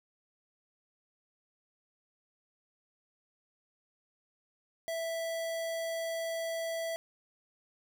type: tone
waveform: square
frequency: 659.3 Hz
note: E5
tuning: in tune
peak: -34 dBFS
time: 4.88-6.96 s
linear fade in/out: 0 ms
effects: none